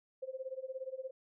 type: tone with tremolo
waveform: sine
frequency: 523.3 Hz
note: C5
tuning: in tune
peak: -36 dBFS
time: 0.22-1.11 s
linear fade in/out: 10 ms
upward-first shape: sine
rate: 17 Hz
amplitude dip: 90%
effects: none